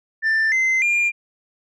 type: tone with pitch steps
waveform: sine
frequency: 1778 / 2066 / 2401 Hz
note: A6 / C7 / D7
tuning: +18 / -22 / +38 cents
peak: -13 dBFS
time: 0.22-1.12 s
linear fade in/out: 50 ms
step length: 300 ms
effects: tanh soft clip ceiling -15 dBFS